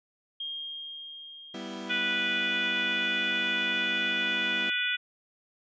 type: tone with exponential decay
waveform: sine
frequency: 3227 Hz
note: G7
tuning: 50 cents sharp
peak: -32 dBFS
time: 0.4-3.85 s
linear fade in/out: 5 ms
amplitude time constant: 750 ms
type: chord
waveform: sawtooth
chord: E minor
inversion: first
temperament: equal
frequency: 196 / 246.9 / 329.6 Hz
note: G3 / B3 / E4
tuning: 0 / 0 / 0 cents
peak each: -37 dBFS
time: 1.54-4.7 s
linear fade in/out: 5 ms
type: harmonic tone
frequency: 492.4 Hz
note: B4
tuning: 5 cents flat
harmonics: 3 / 4 / 5 / 6 / 7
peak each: -31 / -35 / -31 / -35 / -33 dBFS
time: 1.89-4.97 s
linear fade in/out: 20 ms
effects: resampled to 16000 Hz